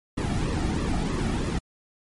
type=noise with flanger; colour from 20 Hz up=brown; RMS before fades=-26 dBFS; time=0.17-1.59 s; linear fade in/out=10 ms; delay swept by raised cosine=1.3 to 1.99 ms; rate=3.1 Hz; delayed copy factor=-0.65; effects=MP3 48 kbps